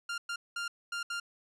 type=tone bursts at uneven times; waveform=sawtooth; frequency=1396.9 Hz; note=F6; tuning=in tune; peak=-30 dBFS; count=5; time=0.09-0.18 / 0.29-0.36 / 0.56-0.68 / 0.92-1.03 / 1.1-1.2 s; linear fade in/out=5 ms; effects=low-pass 8000 Hz 12 dB/octave